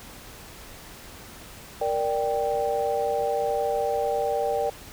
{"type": "chord", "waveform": "sine", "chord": "G minor", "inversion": "first", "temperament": "equal", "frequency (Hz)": [466.2, 587.3, 784], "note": ["Bb4", "D5", "G5"], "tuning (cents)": [0, 0, 0], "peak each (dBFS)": -27, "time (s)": [1.81, 4.7], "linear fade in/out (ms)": 5, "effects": ["pink hiss -44 dBFS RMS until 4.92 s"]}